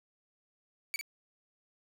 sawtooth tone with echo, 2288 Hz, D7, 46 cents flat, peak -29 dBFS, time 0.94-0.96 s, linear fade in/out 0 ms, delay 51 ms, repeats 1, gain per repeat -6 dB, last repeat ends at 1.011 s, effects 11-bit

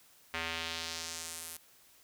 square tone with band-pass filter sweep, 82.41 Hz, E2, in tune, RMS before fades -40 dBFS, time 0.34-1.57 s, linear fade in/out 0 ms, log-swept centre 2200 to 12000 Hz, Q 1.4, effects white hiss -62 dBFS RMS until 2.03 s

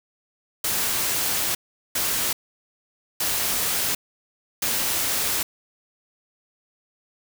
white noise bursts at uneven times, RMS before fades -24 dBFS, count 4, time 0.64-1.55 / 1.95-2.33 / 3.2-3.95 / 4.62-5.43 s, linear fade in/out 5 ms, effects none

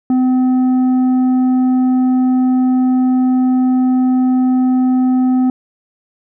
sine tone with tanh clipping, 255.3 Hz, C4, 42 cents flat, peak -11 dBFS, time 0.1-5.5 s, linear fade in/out 2 ms, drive 6 dB, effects none

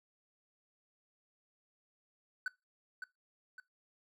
triangle tone with echo, 1506 Hz, F#6, 30 cents sharp, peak -31 dBFS, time 2.46-2.48 s, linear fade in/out 2 ms, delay 560 ms, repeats 2, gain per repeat -7 dB, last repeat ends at 3.6 s, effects noise-tail reverb RT60 0.2 s tail -20 dB re dry

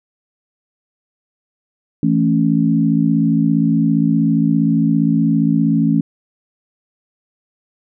sine chord, A major, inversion second, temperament equal, 164.81 / 220 / 277.2 Hz, E3 / A3 / C#4, 0 / 0 / 0 cents, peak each -16 dBFS, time 2.03-6.01 s, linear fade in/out 2 ms, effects none

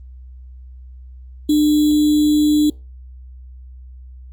sine tone with sample-and-hold, 300 Hz, D4, 37 cents sharp, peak -11 dBFS, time 1.49-2.7 s, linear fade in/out 5 ms, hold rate 3675 Hz, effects added 63 Hz sine -35 dBFS peak until 4.32 s + Opus 32 kbps

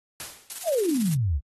white noise with exponential decay, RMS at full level -33 dBFS, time 0.2-0.64 s, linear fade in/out 1 ms, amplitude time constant 95 ms
blue noise with tremolo, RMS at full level -32 dBFS, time 0.5-1.15 s, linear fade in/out 0 ms, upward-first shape square, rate 18 Hz, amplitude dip 55%
sine exponential sweep, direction down, 740 to 61.8 Hz, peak -21 dBFS, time 0.64-1.41 s, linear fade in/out 50 ms
effects AAC 32 kbps

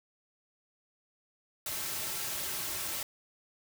white noise with comb filter, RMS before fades -36 dBFS, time 1.66-3.03 s, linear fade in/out 2 ms, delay 4.1 ms, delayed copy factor -0.5, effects none

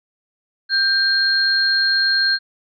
sine tone pair together, 1575 / 4227 Hz, G6 / C8, +8 / +17 cents, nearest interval octave + perfect fourth, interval 1709 cents, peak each -17 dBFS, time 0.69-2.39 s, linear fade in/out 50 ms, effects none

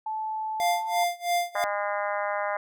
sine tone with pitch glide, 871 to 888.8 Hz, A5 to A5, -18 to +17 cents, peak -28 dBFS, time 0.06-1.04 s, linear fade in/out 5 ms, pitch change +35 cents, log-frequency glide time 0.68-0.93 s
square tone with tremolo, 699 Hz, F5, 1 cent sharp, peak -22 dBFS, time 0.6-1.64 s, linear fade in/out 0 ms, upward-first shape sine, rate 3 Hz, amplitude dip 95%
harmonic tone, 204 Hz, G#3, 31 cents flat, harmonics 3 / 4 / 5 / 6 / 7 / 8 / 9 / 10, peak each -30 / -32 / -34 / -36 / -37 / -38 / -39 / -40 dBFS, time 1.55-2.57 s, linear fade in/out 2 ms
effects none

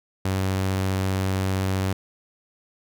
sawtooth tone, 95.2 Hz, F#2, 50 cents sharp, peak -18 dBFS, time 0.25-1.93 s, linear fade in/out 5 ms, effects none

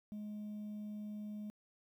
sine tone, 210 Hz, G#3, 19 cents sharp, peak -39 dBFS, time 0.12-1.5 s, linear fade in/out 0 ms, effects tanh soft clip ceiling -41 dBFS + 12-bit

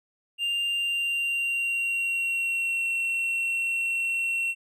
triangle tone with pitch glide, 2794 to 2721 Hz, F7 to F7, 0 to -46 cents, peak -23 dBFS, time 0.38-4.55 s, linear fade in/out 50 ms, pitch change -46 cents, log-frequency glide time 0.66-2.86 s, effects none

